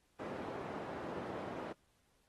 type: band-pass noise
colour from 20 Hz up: white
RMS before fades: -44 dBFS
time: 0.19-1.73 s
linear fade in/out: 10 ms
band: 150 to 690 Hz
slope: 12 dB/octave
effects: pink hiss -75 dBFS RMS until 2.28 s + AAC 32 kbps